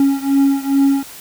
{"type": "beating tone pair", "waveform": "triangle", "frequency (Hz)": [274.9, 277.3], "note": ["C#4", "C#4"], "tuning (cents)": [-14, 1], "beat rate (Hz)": 2.4, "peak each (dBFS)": [-12, -14], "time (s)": [0, 1.03], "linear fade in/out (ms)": 2, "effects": ["white hiss -36 dBFS RMS until 1.2 s"]}